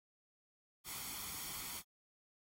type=noise with comb filter; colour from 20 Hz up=white; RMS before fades=-45 dBFS; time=0.84-1.83 s; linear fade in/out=50 ms; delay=0.9 ms; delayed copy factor=+0.6; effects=AAC 48 kbps